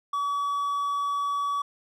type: tone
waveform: triangle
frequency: 1139 Hz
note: C#6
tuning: 47 cents sharp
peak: -23 dBFS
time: 0.13-1.62 s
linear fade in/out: 5 ms
effects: none